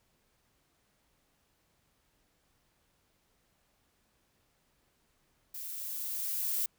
violet noise with level ramp, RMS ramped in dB -42 to -31 dBFS, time 5.54-6.66 s, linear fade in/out 5 ms, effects pink hiss -73 dBFS RMS until 6.78 s

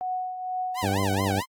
sine tone with tremolo, 738 Hz, F#5, 5 cents flat, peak -25 dBFS, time 0.01-0.85 s, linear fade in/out 0 ms, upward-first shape triangle, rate 2.1 Hz, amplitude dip 60%
sawtooth tone with vibrato, 880 Hz, A5, in tune, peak -25 dBFS, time 0.74-1.46 s, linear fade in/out 50 ms, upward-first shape sine, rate 4.6 Hz, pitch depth 290 cents each way
harmonic tone, 97.9 Hz, G2, 2 cents flat, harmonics 1 / 2 / 3 / 4 / 5 / 6 / 7 / 8, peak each -27 / -30 / -31 / -35 / -34 / -36 / -36 / -36 dBFS, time 0.82-1.41 s, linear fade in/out 20 ms
effects AAC 64 kbps

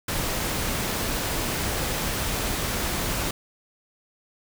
pink noise, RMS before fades -27 dBFS, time 0.08-3.31 s, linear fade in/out 5 ms, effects none

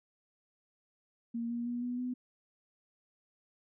sine tone with pitch steps, 233.1 / 237.2 / 241.3 / 245.5 / 249.8 Hz, A#3 / A#3 / B3 / B3 / B3, 0 / +30 / -40 / -10 / +20 cents, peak -33 dBFS, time 1.34-2.14 s, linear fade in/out 10 ms, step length 160 ms, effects none

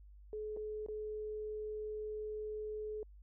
sine tone with dropouts, 427.2 Hz, G#4, 49 cents sharp, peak -39 dBFS, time 0.33-3.03 s, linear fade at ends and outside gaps 1 ms, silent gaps 0.565-0.571 / 0.863-0.885 s, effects added 50 Hz sine -54 dBFS peak until 3.22 s

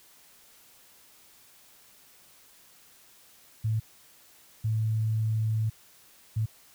sine tone bursts at uneven times, 110 Hz, A2, in tune, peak -24 dBFS, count 3, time 3.64-3.8 / 4.64-5.7 / 6.36-6.46 s, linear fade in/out 10 ms, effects white hiss -57 dBFS RMS until 6.74 s

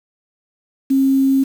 sine tone with quantisation, 269.4 Hz, C#4, 49 cents flat, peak -11 dBFS, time 0.9-1.44 s, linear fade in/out 10 ms, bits 6, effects none

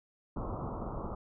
pink low-pass noise, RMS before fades -38 dBFS, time 0.36-1.15 s, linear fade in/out 5 ms, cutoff 1300 Hz, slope 96 dB/octave, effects none

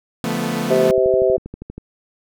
sawtooth chord, B half-diminished seventh, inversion first, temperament equal with one note detuned, 144.23 / 174.61 / 220 / 246.9 Hz, D3 / F3 / A3 / B3, -31 / 0 / 0 / 0 cents, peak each -25 / -22 / -20 / -21 dBFS, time 0.24-0.91 s, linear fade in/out 0 ms
harmonic tone, 129.2 Hz, C3, 21 cents flat, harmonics 3 / 4 / 5, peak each -16 / -17 / -18 dBFS, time 0.7-1.37 s, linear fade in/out 10 ms
click train, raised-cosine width 3 ms, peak -18 dBFS, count 12, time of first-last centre 0.9-1.78 s, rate 12.5 Hz
effects none

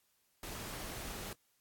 pink noise, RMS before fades -44 dBFS, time 0.43-1.33 s, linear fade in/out 2 ms, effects white hiss -75 dBFS RMS until 1.6 s + AAC 64 kbps

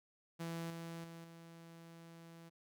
sawtooth tone with level steps, 166.6 Hz, E3, 19 cents sharp, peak -37 / -41 / -46 / -50 dBFS, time 0.39-2.5 s, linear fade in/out 20 ms, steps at 0.7 / 1.04 / 1.24 s, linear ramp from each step 2 ms, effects none

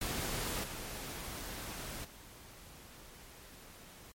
pink noise with level steps, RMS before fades -37 / -43 / -54 dBFS, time 0.01-4.12 s, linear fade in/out 5 ms, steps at 0.63 / 2.04 s, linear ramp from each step 10 ms, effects MP3 64 kbps

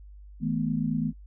sine tone cluster, 160.3 / 216.7 / 245.5 Hz, E3 / A3 / B3, -48 / -26 / -10 cents, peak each -29 dBFS, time 0.4-1.13 s, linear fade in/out 50 ms, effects noise-tail reverb RT60 0.1 s tail -25 dB re dry + added 50 Hz sine -44 dBFS peak until 1.26 s

